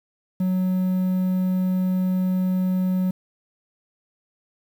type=tone; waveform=triangle; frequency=185 Hz; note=F#3; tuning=in tune; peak=-17 dBFS; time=0.4-3.11 s; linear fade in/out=5 ms; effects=8-bit